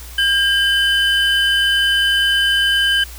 triangle tone pair together, 1607 / 3034 Hz, G6 / F#7, +43 / +43 cents, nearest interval major seventh, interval 1100 cents, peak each -14 dBFS, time 0.18-3.04 s, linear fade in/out 5 ms, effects added 60 Hz sine -33 dBFS peak until 3.18 s + white hiss -38 dBFS RMS until 3.18 s

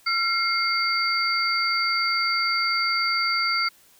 sine tone cluster, 1366 / 2135 / 4627 Hz, F6 / C7 / D8, -39 / +34 / -27 cents, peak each -25 dBFS, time 0.06-3.69 s, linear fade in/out 10 ms, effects white hiss -56 dBFS RMS until 3.99 s

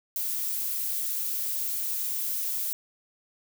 violet noise, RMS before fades -30 dBFS, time 0.16-2.73 s, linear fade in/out 0 ms, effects none

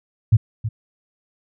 sine tone with echo, 110 Hz, A2, in tune, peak -8 dBFS, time 0.32-0.37 s, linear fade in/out 10 ms, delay 320 ms, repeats 1, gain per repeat -12 dB, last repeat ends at 0.69 s, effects none

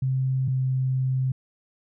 sine tone pair in turn, 131.4 / 130.49 Hz, C3 / C3, +8 / -4 cents, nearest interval unison, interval 12 cents, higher first, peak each -21 dBFS, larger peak neither, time 0.02-0.48 / 0.48-1.32 s, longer second, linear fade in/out 5 ms, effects none

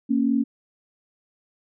sine tone pair together, 232.1 / 276 Hz, A#3 / C#4, -7 / -7 cents, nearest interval minor third, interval 300 cents, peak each -21 dBFS, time 0.09-0.44 s, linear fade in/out 20 ms, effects none

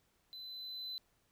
triangle tone with level ramp, 4026 Hz, B7, 33 cents sharp, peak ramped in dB -45 to -38 dBFS, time 0.33-0.98 s, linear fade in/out 0 ms, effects tanh soft clip ceiling -34 dBFS + pink hiss -75 dBFS RMS until 1.31 s

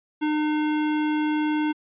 square tone, 303.6 Hz, D#4, 42 cents flat, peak -22 dBFS, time 0.21-1.73 s, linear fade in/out 20 ms, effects resampled to 8000 Hz

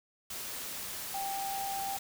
sine tone in noise, 786 Hz, G5, 4 cents sharp, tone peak -34 dBFS, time 1.14-1.97 s, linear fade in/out 5 ms, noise white, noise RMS -40 dBFS, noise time 0.3-1.99 s, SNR +3 dB, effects none

